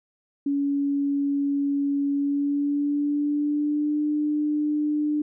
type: tone with pitch glide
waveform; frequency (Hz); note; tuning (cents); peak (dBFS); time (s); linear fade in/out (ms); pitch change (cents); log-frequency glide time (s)
sine; 282.1 to 298.9; C#4 to D4; +30 to +31; -21; 0.46-5.22; 5; +101; 2.12-4.02
effects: none